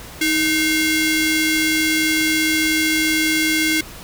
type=ring-modulated tone; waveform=sawtooth; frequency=1223 Hz; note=D#6; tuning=30 cents flat; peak=-9 dBFS; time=0.21-3.81 s; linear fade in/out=5 ms; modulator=908 Hz; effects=pink hiss -37 dBFS RMS until 4.03 s